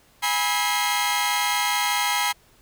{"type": "tone cluster", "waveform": "sawtooth", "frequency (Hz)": [824, 977, 1290, 2122, 3231], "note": ["G#5", "B5", "E6", "C7", "G#7"], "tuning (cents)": [-14, -19, -38, 24, -48], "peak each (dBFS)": [-23, -22, -27, -24, -26], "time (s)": [0.22, 2.33], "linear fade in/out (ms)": 20, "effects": ["pink hiss -57 dBFS RMS until 2.61 s"]}